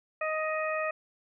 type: harmonic tone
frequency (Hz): 625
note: D#5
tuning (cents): +8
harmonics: 1 / 2 / 3 / 4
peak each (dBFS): -31 / -34 / -36 / -37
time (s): 0.21-0.91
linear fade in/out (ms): 5
effects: none